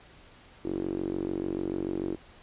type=tone with band-pass filter; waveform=sawtooth; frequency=46.81 Hz; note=F#1; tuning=21 cents sharp; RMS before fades=-32 dBFS; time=0.64-2.16 s; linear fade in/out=20 ms; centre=340 Hz; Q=5.9; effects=pink hiss -54 dBFS RMS until 2.42 s + resampled to 8000 Hz